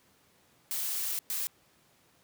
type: noise bursts at uneven times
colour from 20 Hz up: blue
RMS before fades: -33 dBFS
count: 2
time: 0.71-1.19 / 1.3-1.47 s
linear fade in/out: 0 ms
effects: pink hiss -65 dBFS RMS until 2.23 s + high-pass 100 Hz 12 dB/octave